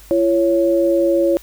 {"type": "tone pair together", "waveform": "sine", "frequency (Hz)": [339, 555.1], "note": ["E4", "C#5"], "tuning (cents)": [49, 2], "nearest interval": "major sixth", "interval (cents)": 853, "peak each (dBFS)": -15, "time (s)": [0.11, 1.37], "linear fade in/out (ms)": 0, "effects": ["added 50 Hz sine -42 dBFS peak until 1.42 s", "white hiss -45 dBFS RMS until 1.42 s"]}